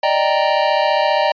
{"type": "chord", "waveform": "square", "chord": "Eb major seventh", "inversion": "third", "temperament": "equal", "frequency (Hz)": [587.3, 622.3, 784, 932.3], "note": ["D5", "Eb5", "G5", "Bb5"], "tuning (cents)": [0, 0, 0, 0], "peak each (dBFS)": -20, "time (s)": [0.03, 1.32], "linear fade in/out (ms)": 5, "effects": ["resampled to 11025 Hz"]}